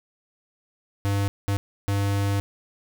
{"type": "tone bursts at uneven times", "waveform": "square", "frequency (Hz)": 100, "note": "G2", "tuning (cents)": 35, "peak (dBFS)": -22, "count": 3, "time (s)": [[1.05, 1.28], [1.48, 1.57], [1.88, 2.4]], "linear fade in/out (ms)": 0, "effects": []}